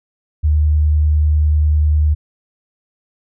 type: tone with vibrato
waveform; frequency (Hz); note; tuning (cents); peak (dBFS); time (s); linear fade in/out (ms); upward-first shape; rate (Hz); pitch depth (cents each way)
sine; 75.8; D#2; -45; -10; 0.43-2.15; 20; triangle; 10; 12
effects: none